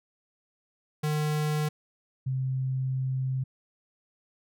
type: tone pair in turn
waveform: square / sine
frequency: 151.6 / 131.05 Hz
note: D#3 / C3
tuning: -45 / +3 cents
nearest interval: minor third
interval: 252 cents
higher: first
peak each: -26 dBFS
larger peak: neither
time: 1.03-1.69 / 2.26-3.44 s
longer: second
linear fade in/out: 10 ms
effects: none